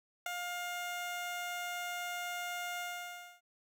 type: tone with ADSR envelope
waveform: 15% pulse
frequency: 708 Hz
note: F5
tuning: 23 cents sharp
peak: -25 dBFS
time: 0.26-3.41 s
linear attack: 4 ms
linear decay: 5 ms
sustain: -6 dB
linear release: 610 ms
effects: none

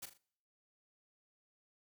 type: noise with echo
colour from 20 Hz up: white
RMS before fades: -45 dBFS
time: 0.02-0.06 s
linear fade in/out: 10 ms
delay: 40 ms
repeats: 3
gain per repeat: -8 dB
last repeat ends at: 0.18 s
effects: noise-tail reverb RT60 0.7 s tail -25 dB re dry

